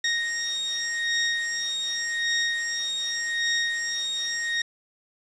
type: beating tone pair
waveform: 20% pulse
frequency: 1864.7 / 1865.56 Hz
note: A#6 / A#6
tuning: 0 / +1 cents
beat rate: 0.86 Hz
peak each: -22 / -23 dBFS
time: 0.04-4.62 s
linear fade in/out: 5 ms
effects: resampled to 22050 Hz + 7-bit